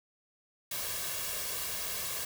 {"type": "noise with comb filter", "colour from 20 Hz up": "white", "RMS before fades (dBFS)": -36, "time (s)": [0.71, 2.25], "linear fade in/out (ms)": 5, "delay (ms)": 1.8, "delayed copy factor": 0.6, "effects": []}